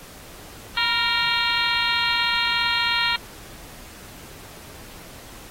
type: harmonic tone with a mistuned harmonic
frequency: 464.5 Hz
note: A#4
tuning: 6 cents flat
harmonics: 2 / 3 / 4 / 5 / 6 / 7 / 8 / 9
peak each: -28 / -28 / -28 / -28 / -28 / -28 / -28 / -28 dBFS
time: 0.77-3.16 s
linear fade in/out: 2 ms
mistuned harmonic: 2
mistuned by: +57 cents
effects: pink hiss -43 dBFS RMS until 5.5 s + AAC 48 kbps